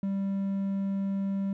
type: tone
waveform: triangle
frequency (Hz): 196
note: G3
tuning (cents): 0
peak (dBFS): -25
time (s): 0.03-1.53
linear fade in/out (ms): 2
effects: none